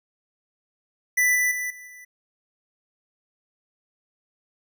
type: tone with level steps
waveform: square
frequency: 1985 Hz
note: B6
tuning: 8 cents sharp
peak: -18 / -20 / -27 / -41 / -43 dBFS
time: 1.17-2.05 s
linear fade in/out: 10 ms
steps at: 1.35 / 1.51 / 1.7 / 1.87 s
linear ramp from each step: 5 ms
effects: none